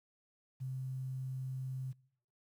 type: tone with quantisation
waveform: sine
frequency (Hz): 130.7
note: C3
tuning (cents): -1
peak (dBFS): -37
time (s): 0.6-1.93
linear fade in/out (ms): 20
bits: 11
effects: noise-tail reverb RT60 0.7 s tail -24 dB re dry